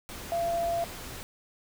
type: tone in noise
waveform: sine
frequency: 681 Hz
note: F5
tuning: 44 cents flat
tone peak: -26 dBFS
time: 0.32-0.84 s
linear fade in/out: 0 ms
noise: pink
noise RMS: -41 dBFS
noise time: 0.09-1.23 s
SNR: +12 dB
effects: none